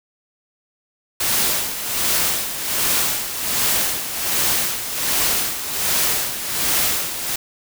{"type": "noise with tremolo", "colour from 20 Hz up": "white", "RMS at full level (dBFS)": -18, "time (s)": [1.2, 7.36], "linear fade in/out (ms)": 5, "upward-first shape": "sine", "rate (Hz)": 1.3, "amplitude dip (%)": 65, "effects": []}